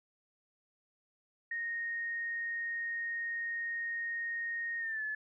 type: tone with pitch glide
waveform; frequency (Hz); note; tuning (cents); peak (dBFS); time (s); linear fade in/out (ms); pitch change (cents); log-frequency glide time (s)
sine; 1859 to 1724.5; A#6 to A6; -5 to -35; -34; 1.51-5.15; 5; -130; 4.79-5.03
effects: none